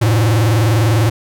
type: tone with vibrato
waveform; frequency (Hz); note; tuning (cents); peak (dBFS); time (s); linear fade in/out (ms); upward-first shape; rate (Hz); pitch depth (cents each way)
square; 110.5; A2; +8; -11; 0.01-1.1; 10; sine; 20; 180
effects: none